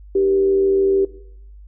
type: tone with frequency modulation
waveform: sine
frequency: 389.8 Hz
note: G4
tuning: 10 cents flat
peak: -13 dBFS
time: 0.15-1.05 s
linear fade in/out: 5 ms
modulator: 86.9 Hz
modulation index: 0.34
effects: noise-tail reverb RT60 0.8 s tail -19 dB re dry + added 50 Hz sine -38 dBFS peak until 1.67 s